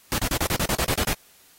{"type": "noise bursts", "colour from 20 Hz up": "pink", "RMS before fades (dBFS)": -24, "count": 11, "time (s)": [0.12, 1.132], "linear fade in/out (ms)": 2, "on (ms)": 62, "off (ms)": 33, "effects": ["white hiss -55 dBFS RMS until 1.58 s", "AAC 48 kbps"]}